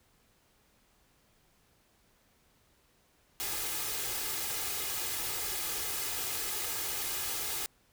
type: noise with comb filter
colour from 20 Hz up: white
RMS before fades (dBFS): -35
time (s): 3.4-7.66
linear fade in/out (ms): 0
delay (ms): 2.4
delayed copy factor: +0.55
effects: pink hiss -68 dBFS RMS until 7.92 s